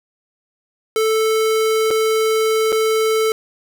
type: tone with dropouts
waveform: square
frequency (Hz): 440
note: A4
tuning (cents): 0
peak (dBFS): -15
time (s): 0.96-3.32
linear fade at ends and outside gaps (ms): 1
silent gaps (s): 1.906-1.91 / 2.721-2.726
effects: none